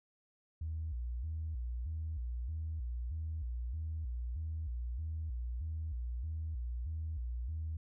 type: tone with vibrato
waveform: sine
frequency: 69.2 Hz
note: C#2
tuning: 2 cents flat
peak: -35 dBFS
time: 0.61-7.77 s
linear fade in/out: 5 ms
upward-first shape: square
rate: 1.6 Hz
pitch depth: 240 cents each way
effects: tanh soft clip ceiling -31 dBFS